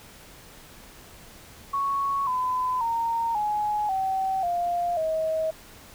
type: tone with pitch steps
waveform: sine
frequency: 1108.7 / 1010.8 / 921.6 / 840.2 / 766.1 / 698.4 / 636.8 Hz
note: C#6 / B5 / A#5 / G#5 / G5 / F5 / D#5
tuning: 0 / +40 / -20 / +20 / -40 / 0 / +40 cents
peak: -23 dBFS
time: 1.73-5.51 s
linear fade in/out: 10 ms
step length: 540 ms
effects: pink hiss -48 dBFS RMS until 5.94 s